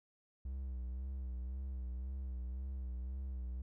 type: tone with vibrato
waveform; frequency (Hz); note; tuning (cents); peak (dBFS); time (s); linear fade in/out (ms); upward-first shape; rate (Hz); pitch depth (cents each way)
triangle; 64; C2; -38; -37; 0.45-3.62; 5; sine; 1.9; 66
effects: none